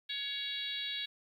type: harmonic tone with a mistuned harmonic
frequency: 560 Hz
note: C#5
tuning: 18 cents sharp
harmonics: 3 / 4 / 5 / 6 / 7 / 8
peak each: -46 / -45 / -47 / -40 / -39 / -49 dBFS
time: 0.09-1.06 s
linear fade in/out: 10 ms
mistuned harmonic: 7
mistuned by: -38 cents
effects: 11-bit